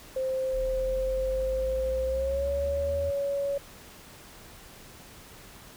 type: tone with pitch glide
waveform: sine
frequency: 523.3 to 560.9 Hz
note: C5 to C#5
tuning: 0 to +20 cents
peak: -26 dBFS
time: 0.16-3.58 s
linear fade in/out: 5 ms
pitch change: +120 cents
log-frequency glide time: 2.06-2.49 s
type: exponential sweep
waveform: triangle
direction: up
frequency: 38.33 to 83 Hz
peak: -31 dBFS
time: 0.53-3.11 s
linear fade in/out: 10 ms
effects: pink hiss -49 dBFS RMS until 5.76 s